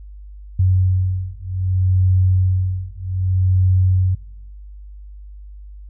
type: beating tone pair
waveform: sine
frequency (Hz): 92.5 / 93.14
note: F#2 / F#2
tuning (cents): 0 / +12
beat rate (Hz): 0.64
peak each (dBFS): -17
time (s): 0.59-4.15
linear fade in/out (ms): 5
effects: noise-tail reverb RT60 1.0 s tail -26 dB re dry + added 50 Hz sine -34 dBFS peak until 5.89 s